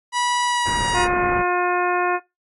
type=tone with pitch glide; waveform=sawtooth; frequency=975 to 953.8 Hz; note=B5 to A#5; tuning=-23 to +39 cents; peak=-15 dBFS; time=0.12-1.08 s; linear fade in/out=50 ms; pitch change=-38 cents; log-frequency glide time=0.46-0.87 s
type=low-pass noise; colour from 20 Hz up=pink; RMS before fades=-28 dBFS; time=0.65-1.43 s; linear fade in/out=20 ms; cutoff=2200 Hz; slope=48 dB/octave
type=harmonic tone; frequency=356.8 Hz; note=F4; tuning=37 cents sharp; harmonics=1 / 2 / 3 / 4 / 5 / 6 / 7; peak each=-22 / -23 / -23 / -25 / -28 / -36 / -31 dBFS; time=0.93-2.2 s; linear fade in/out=50 ms
effects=noise-tail reverb RT60 0.2 s tail -20 dB re dry + MP3 48 kbps